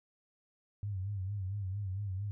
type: tone with vibrato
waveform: sine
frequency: 98 Hz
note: G2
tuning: in tune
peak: -34 dBFS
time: 0.83-2.31 s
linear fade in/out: 0 ms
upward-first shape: sine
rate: 4.4 Hz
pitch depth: 100 cents each way
effects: none